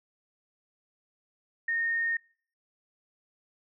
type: tone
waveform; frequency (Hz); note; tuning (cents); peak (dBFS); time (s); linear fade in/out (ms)
sine; 1841; A#6; -22; -26; 1.68-2.17; 5
effects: noise-tail reverb RT60 0.5 s tail -26 dB re dry